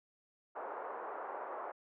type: band-pass noise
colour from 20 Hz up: white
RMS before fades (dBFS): -43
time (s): 0.55-1.72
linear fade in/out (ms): 10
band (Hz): 430 to 1200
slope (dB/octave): 24
effects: low-pass 2000 Hz 12 dB/octave